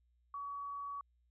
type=tone; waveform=sine; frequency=1132 Hz; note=C#6; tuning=36 cents sharp; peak=-40 dBFS; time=0.34-1.01 s; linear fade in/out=2 ms; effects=added 60 Hz sine -70 dBFS peak until 1.3 s